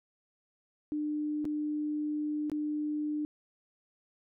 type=tone with dropouts; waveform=sine; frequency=300 Hz; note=D4; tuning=37 cents sharp; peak=-30 dBFS; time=0.92-3.25 s; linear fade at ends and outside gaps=0 ms; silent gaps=1.445-1.453 / 2.498-2.517 s; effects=none